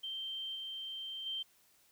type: tone with level steps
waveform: sine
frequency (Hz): 3136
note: G7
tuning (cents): 0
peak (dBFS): -38 / -40 / -36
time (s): 0.03-1.43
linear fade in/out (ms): 10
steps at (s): 0.55 / 1.26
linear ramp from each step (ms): 5
effects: white hiss -68 dBFS RMS until 1.91 s